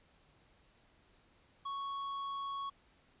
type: tone with hard clipping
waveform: sine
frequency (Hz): 1108.7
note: C#6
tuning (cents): 0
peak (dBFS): -39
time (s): 1.65-2.7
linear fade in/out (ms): 10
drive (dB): 6
effects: pink hiss -68 dBFS RMS until 3.2 s + resampled to 8000 Hz

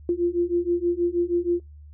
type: beating tone pair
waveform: sine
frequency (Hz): 344.4 / 350.7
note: F4 / F4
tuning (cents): -24 / +7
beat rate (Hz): 6.3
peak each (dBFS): -24 / -23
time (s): 0.09-1.6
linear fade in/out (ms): 2
effects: noise-tail reverb RT60 0.2 s tail -25 dB re dry + added 74 Hz sine -42 dBFS peak until 1.93 s

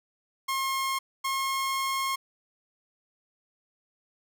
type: tone pair in turn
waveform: sawtooth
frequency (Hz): 1073 / 1077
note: C6 / C6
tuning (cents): +43 / +50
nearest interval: unison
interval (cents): 7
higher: second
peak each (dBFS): -23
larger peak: neither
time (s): 0.48-0.99 / 1.24-2.16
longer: second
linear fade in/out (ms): 10
effects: none

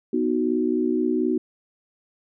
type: chord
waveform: sine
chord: B major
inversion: none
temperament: equal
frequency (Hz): 246.9 / 311.1 / 370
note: B3 / D#4 / F#4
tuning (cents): 0 / 0 / 0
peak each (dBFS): -24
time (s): 0.13-1.38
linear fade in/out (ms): 5
effects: none

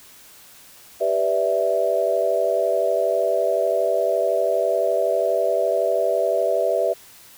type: chord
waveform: sine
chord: E minor seventh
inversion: first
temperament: equal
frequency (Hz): 392 / 493.9 / 587.3 / 659.3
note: G4 / B4 / D5 / E5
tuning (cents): 0 / 0 / 0 / 0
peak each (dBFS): -26 / -24 / -23 / -21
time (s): 1-6.94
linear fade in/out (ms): 20
effects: white hiss -47 dBFS RMS until 7.37 s

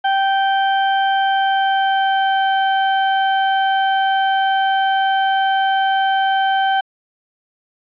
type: tone with pitch glide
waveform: 35% pulse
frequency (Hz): 780 to 774.6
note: G5 to G5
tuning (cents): -9 to -21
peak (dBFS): -12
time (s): 0.04-6.81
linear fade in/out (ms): 10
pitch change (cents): -12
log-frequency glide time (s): 1.05-2.51
effects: resampled to 8000 Hz + 9-bit

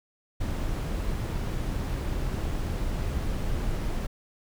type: noise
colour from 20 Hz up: brown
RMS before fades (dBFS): -29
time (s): 0.4-4.07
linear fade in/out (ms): 10
effects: none

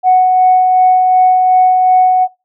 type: tone with tremolo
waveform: sine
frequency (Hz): 740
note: F#5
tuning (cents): 0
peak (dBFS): -3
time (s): 0.03-2.28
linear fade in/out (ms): 50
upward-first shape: sine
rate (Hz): 2.7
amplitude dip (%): 30
effects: noise-tail reverb RT60 0.2 s tail -19 dB re dry + tanh soft clip ceiling 0 dBFS

